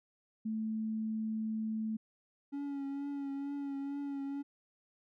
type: tone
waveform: sine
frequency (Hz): 219.3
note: A3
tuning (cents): -6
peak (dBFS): -33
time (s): 0.45-1.97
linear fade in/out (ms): 10
type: tone with vibrato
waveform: triangle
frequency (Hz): 280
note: C#4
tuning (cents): +18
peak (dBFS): -34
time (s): 2.52-4.43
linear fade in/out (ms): 20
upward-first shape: triangle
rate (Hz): 2.2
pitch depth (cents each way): 32
effects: none